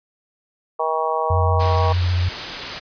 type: harmonic tone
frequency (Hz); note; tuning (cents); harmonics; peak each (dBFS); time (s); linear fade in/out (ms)
159.2; D#3; +40; 3 / 4 / 5 / 6 / 7; -25 / -25 / -25 / -25 / -25; 0.79-1.93; 10
type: tone with vibrato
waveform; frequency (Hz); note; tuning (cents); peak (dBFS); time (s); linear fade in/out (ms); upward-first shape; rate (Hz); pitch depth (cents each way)
sine; 89.3; F2; +39; -16; 1.3-2.29; 5; triangle; 15; 32
type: noise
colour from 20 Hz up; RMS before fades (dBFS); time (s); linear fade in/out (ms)
white; -27; 1.59-2.8; 20
effects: resampled to 11025 Hz